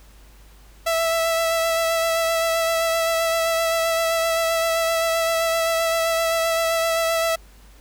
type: tone with vibrato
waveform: sawtooth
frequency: 659.3 Hz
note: E5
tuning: in tune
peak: -15 dBFS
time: 0.86-7.36 s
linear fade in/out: 10 ms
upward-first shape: sine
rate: 7.7 Hz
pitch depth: 16 cents each way
effects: added 50 Hz sine -46 dBFS peak until 7.8 s + pink hiss -53 dBFS RMS until 7.8 s